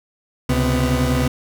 30% pulse tone cluster, 69.9 / 130.3 / 249 Hz, C#2 / C3 / B3, +15 / -7 / +14 cents, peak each -18 dBFS, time 0.49-1.28 s, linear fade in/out 5 ms, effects none

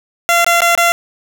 15% pulse tone with dropouts, 686 Hz, F5, 31 cents flat, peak -3 dBFS, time 0.29-0.92 s, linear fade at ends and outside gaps 0 ms, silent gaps 0.445-0.465 / 0.605-0.619 / 0.751-0.776 s, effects none

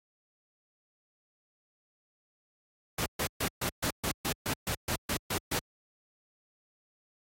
pink noise bursts, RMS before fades -31 dBFS, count 13, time 2.98-5.593 s, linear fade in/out 5 ms, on 81 ms, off 130 ms, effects high-pass 60 Hz 12 dB/octave + AAC 48 kbps

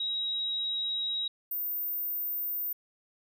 sine tone pair in turn, 3827 / 14541 Hz, A#7 / A#9, +45 / -44 cents, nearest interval octave + major seventh, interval 2311 cents, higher second, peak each -29 / -30 dBFS, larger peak first, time 0-1.28 / 1.51-2.73 s, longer first, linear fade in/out 5 ms, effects none

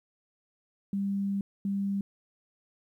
sine tone bursts at uneven times, 198.2 Hz, G3, 19 cents sharp, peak -27 dBFS, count 2, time 0.93-1.41 / 1.65-2.01 s, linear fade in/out 2 ms, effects 11-bit

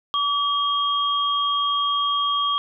sine tone pair together, 1147 / 3244 Hz, D6 / G#7, -41 / -41 cents, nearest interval octave + tritone, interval 1800 cents, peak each -21 / -23 dBFS, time 0.14-2.58 s, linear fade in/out 0 ms, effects none

